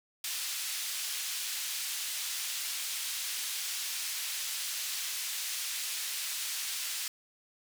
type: band-pass noise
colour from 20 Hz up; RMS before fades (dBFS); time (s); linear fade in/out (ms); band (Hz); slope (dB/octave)
pink; -36; 0.24-7.08; 2; 3000 to 16000; 12
effects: none